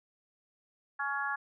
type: harmonic tone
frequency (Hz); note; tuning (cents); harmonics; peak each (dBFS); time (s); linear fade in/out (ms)
280; C#4; +18; 3 / 4 / 5 / 6; -38 / -37 / -37 / -35; 0.99-1.36; 10
effects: none